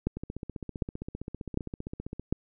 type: two click trains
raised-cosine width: 3 ms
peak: -13 / -23 dBFS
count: 4 / 32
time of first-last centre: 0.07-2.326 / 0.17-2.196 s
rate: 1.33 / 15.3 Hz
effects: none